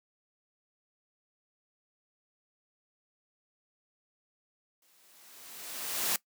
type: noise with exponential growth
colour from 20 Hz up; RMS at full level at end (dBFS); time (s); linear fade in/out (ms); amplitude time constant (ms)
white; -28; 4.82-6.16; 2; 290
effects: noise-tail reverb RT60 0.1 s tail -20 dB re dry + high-pass 200 Hz 12 dB/octave